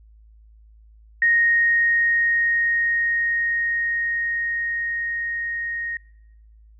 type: tone with level ramp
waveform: sine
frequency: 1864.7 Hz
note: A#6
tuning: in tune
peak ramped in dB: -14 to -25 dBFS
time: 1.22-5.97 s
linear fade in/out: 2 ms
effects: noise-tail reverb RT60 1.0 s tail -25 dB re dry + added 54 Hz sine -47 dBFS peak until 6.79 s